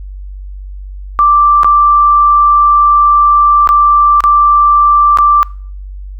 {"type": "tone with dropouts", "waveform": "sine", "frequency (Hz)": 1174.7, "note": "D6", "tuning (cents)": 0, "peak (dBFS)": -4, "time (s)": [1.19, 5.43], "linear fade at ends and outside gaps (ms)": 0, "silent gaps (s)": [[1.633, 1.645], [3.674, 3.69], [4.205, 4.239], [5.173, 5.186]], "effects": ["noise-tail reverb RT60 0.5 s tail -24 dB re dry", "added 48 Hz sine -23 dBFS peak until 6.19 s"]}